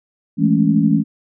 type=chord; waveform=sine; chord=A major seventh; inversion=second; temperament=equal with one note detuned; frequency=164.81 / 207.7 / 220 / 278.8 Hz; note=E3 / G#3 / A3 / C#4; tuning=0 / 0 / 0 / +10 cents; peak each=-17 dBFS; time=0.37-1.04 s; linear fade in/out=50 ms; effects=none